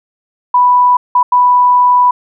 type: tone bursts at uneven times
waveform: sine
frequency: 987.8 Hz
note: B5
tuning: in tune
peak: -5 dBFS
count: 3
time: 0.54-0.97 / 1.15-1.23 / 1.32-2.11 s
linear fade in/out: 5 ms
effects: none